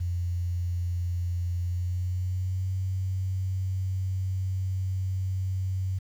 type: tone with pitch glide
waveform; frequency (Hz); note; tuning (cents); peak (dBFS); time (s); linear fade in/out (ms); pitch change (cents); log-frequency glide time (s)
sine; 87.8 to 94.1; F2 to F#2; +10 to +30; -26; 0-5.99; 10; +120; 1.58-2.72
effects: 9-bit